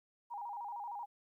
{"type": "tone with vibrato", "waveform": "sine", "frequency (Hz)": 880, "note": "A5", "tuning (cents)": 0, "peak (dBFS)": -40, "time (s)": [0.3, 1.06], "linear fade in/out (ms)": 20, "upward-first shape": "square", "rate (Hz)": 13, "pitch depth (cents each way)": 130, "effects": ["13-bit"]}